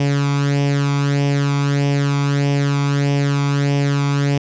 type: tone with flanger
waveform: sawtooth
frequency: 141.6 Hz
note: C#3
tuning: 37 cents sharp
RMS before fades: -17 dBFS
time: 0-4.38 s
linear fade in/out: 5 ms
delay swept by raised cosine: 0.36 to 0.87 ms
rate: 1.6 Hz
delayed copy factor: +0.65
effects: resampled to 16000 Hz